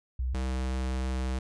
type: tone pair in turn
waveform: sine / square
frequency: 63 / 64.51 Hz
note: B1 / C2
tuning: +35 / -24 cents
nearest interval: unison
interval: 41 cents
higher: second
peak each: -27 / -29 dBFS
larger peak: first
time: 0.19-0.34 / 0.34-1.39 s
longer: second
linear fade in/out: 5 ms
effects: resampled to 22050 Hz